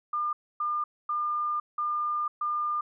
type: tone bursts at uneven times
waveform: sine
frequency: 1204 Hz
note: D6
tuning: 43 cents sharp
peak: -26 dBFS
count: 5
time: 0.13-0.33 / 0.6-0.84 / 1.09-1.6 / 1.78-2.28 / 2.41-2.81 s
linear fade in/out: 5 ms
effects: none